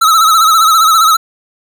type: tone with vibrato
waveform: square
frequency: 1300 Hz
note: E6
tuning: 24 cents flat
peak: -6 dBFS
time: 0.01-1.17 s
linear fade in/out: 10 ms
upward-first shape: sine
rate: 15 Hz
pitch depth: 67 cents each way
effects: none